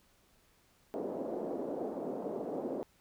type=band-pass noise; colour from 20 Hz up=white; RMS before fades=-38 dBFS; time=0.94-2.83 s; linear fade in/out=0 ms; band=220 to 580 Hz; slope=24 dB/octave; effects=pink hiss -68 dBFS RMS until 3 s